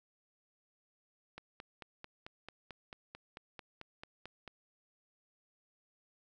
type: click train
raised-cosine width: 0.3 ms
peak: -30 dBFS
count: 15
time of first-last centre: 1.38-4.477 s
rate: 4.52 Hz
effects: none